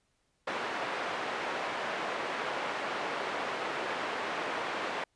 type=band-pass noise; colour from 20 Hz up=pink; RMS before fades=-35 dBFS; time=0.47-5.04 s; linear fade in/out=5 ms; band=480 to 2200 Hz; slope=12 dB/octave; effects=pink hiss -75 dBFS RMS until 5.15 s + resampled to 22050 Hz